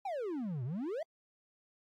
triangle exponential two-way sweep, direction down then up, 830.6 to 115.2 to 687 Hz, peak -33 dBFS, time 0.05-1.03 s, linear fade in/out 5 ms, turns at 0.64 s, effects AAC 64 kbps

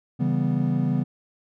triangle chord, C# half-diminished seventh, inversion none, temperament equal, 138.59 / 164.81 / 196 / 246.9 Hz, C#3 / E3 / G3 / B3, 0 / 0 / 0 / 0 cents, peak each -23 / -24 / -26 / -24 dBFS, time 0.19-1.04 s, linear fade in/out 20 ms, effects none

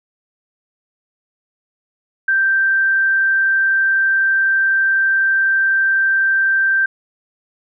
sine tone, 1568 Hz, G6, in tune, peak -12 dBFS, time 2.28-6.86 s, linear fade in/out 5 ms, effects none

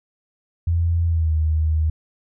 sine tone with pitch glide, 84.5 to 78.39 Hz, E2 to D#2, +43 to +13 cents, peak -16 dBFS, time 0.67-1.9 s, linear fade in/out 5 ms, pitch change -130 cents, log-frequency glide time 1.06-1.33 s, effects none

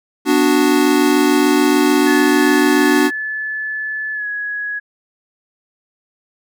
square chord, B minor, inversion none, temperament equal, 246.9 / 293.7 / 370 Hz, B3 / D4 / F#4, 0 / 0 / 0 cents, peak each -19 / -14 / -17 dBFS, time 0.25-3.11 s, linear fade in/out 50 ms
sine tone with pitch glide, 1731 to 1673 Hz, A6 to G#6, -29 to +12 cents, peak -20 dBFS, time 2.06-4.8 s, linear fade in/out 20 ms, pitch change -59 cents, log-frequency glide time 4.13-4.27 s
effects none

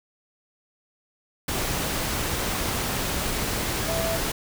sine tone in noise, 659.3 Hz, E5, in tune, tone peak -27 dBFS, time 3.88-4.17 s, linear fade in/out 5 ms, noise pink, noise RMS -27 dBFS, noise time 1.48-4.32 s, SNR -3 dB, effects none

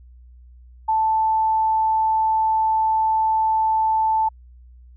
sine tone, 880 Hz, A5, in tune, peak -16 dBFS, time 0.88-4.29 s, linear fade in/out 10 ms, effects added 61 Hz sine -43 dBFS peak until 4.96 s

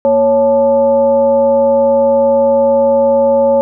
sine tone with frequency modulation, 554.4 Hz, C#5, in tune, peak -7 dBFS, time 0.05-3.61 s, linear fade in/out 0 ms, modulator 320 Hz, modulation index 0.54, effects none

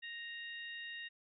harmonic tone, 932.3 Hz, A#5, in tune, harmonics 2 / 3 / 4, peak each -45 / -49 / -52 dBFS, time 0.02-1.09 s, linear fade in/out 20 ms, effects none

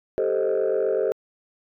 sine chord, A half-diminished seventh, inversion third, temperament equal, 392 / 440 / 523.3 / 622.3 Hz, G4 / A4 / C5 / Eb5, 0 / 0 / 0 / 0 cents, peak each -24 / -23 / -24 / -27 dBFS, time 0.18-1.12 s, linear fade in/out 0 ms, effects tanh soft clip ceiling -15 dBFS

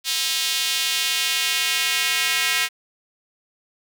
square tone with high-pass filter sweep, 146 Hz, D3, 10 cents flat, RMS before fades -22 dBFS, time 0.04-2.69 s, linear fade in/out 50 ms, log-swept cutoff 3600 to 2200 Hz, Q 1.6, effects none

